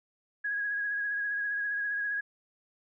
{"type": "tone with vibrato", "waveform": "sine", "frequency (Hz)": 1656, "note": "G#6", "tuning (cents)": -5, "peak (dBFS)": -29, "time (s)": [0.44, 2.21], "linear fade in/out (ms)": 10, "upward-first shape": "triangle", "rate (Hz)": 15, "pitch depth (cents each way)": 35, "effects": []}